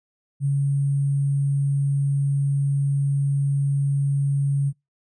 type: tone with sample-and-hold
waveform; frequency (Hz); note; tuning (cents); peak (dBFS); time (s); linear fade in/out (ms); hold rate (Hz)
sine; 140; C#3; +18; -18; 0.4-4.73; 50; 8820
effects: noise-tail reverb RT60 0.2 s tail -26 dB re dry + resampled to 22050 Hz